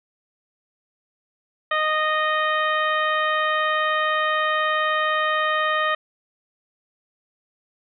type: harmonic tone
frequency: 619 Hz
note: D#5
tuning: 9 cents flat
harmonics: 1 / 2 / 3 / 4 / 5 / 6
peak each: -26 / -22 / -24 / -34 / -32 / -36 dBFS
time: 1.71-5.95 s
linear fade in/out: 5 ms
effects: none